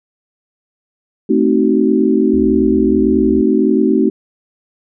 sine chord, A diminished seventh, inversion none, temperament equal with one note detuned, 220 / 261.6 / 311.1 / 378 Hz, A3 / C4 / Eb4 / Gb4, 0 / 0 / 0 / +37 cents, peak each -15 dBFS, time 1.29-4.1 s, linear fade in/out 10 ms
sine tone with vibrato, 67.5 Hz, C#2, 45 cents flat, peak -25 dBFS, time 2.33-3.42 s, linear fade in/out 10 ms, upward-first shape triangle, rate 5.2 Hz, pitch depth 270 cents each way
effects none

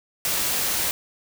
white noise, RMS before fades -24 dBFS, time 0.25-0.91 s, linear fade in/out 0 ms, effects none

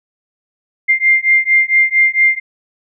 sine beating tone pair, 2100 / 2104.4 Hz, C7 / C7, +6 / +9 cents, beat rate 4.4 Hz, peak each -12 dBFS, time 0.88-2.4 s, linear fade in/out 20 ms, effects none

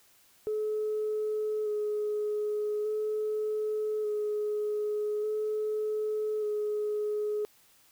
sine tone with vibrato, 424.5 Hz, G#4, 38 cents sharp, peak -27 dBFS, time 0.47-7.45 s, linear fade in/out 0 ms, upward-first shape square, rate 0.42 Hz, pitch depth 15 cents each way, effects tanh soft clip ceiling -24 dBFS + white hiss -62 dBFS RMS until 7.91 s

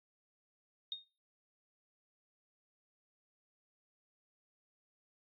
sine tone with exponential decay, 3700 Hz, A#7, 14 cents flat, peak -33 dBFS, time 0.92-1.04 s, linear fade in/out 1 ms, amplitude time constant 24 ms, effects noise-tail reverb RT60 0.3 s tail -17 dB re dry + AAC 64 kbps

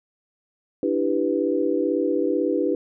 sine chord, E minor seventh, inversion third, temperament equal, 293.7 / 329.6 / 392 / 493.9 Hz, D4 / E4 / G4 / B4, 0 / 0 / 0 / 0 cents, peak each -25 dBFS, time 0.83-2.75 s, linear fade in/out 2 ms, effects none

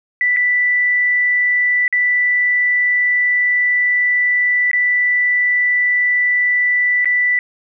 sine tone with dropouts, 1975.5 Hz, B6, in tune, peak -12 dBFS, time 0.21-7.39 s, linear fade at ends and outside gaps 1 ms, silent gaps 0.364-0.369 / 1.879-1.926 / 4.714-4.732 / 7.046-7.056 s, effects none

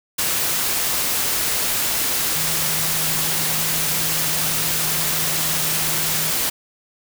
sine tone in noise, 158.7 Hz, D#3, 35 cents sharp, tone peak -32 dBFS, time 2.35-6.31 s, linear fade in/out 10 ms, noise white, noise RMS -21 dBFS, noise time 0.18-6.5 s, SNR -14 dB, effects none

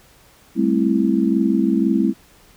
sine chord, A minor seventh, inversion third, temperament just, 198 / 220 / 264 / 330 Hz, G3 / A3 / C4 / E4, +18 / 0 / +16 / +2 cents, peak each -20 dBFS, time 0.55-2.14 s, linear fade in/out 50 ms, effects pink hiss -51 dBFS RMS until 2.56 s

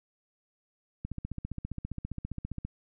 click train, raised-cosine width 5 ms, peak -23 dBFS, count 25, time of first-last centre 1.05-2.65 s, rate 15 Hz, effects none

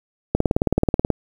click train, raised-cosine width 2 ms, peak -3 dBFS, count 15, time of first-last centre 0.35-1.103 s, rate 18.6 Hz, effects 7-bit

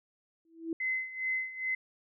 sine tone with exponential growth, 328.4 Hz, E4, 6 cents flat, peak -28 dBFS, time 0.45-0.73 s, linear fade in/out 2 ms, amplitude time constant 60 ms
sine tone with tremolo, 2048 Hz, C7, 38 cents flat, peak -28 dBFS, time 0.8-1.75 s, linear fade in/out 5 ms, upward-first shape sine, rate 2.4 Hz, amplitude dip 80%
effects none

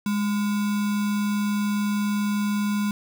sine tone with sample-and-hold, 206.4 Hz, G#3, 10 cents flat, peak -21 dBFS, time 0.06-2.91 s, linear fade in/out 2 ms, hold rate 1225 Hz, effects none

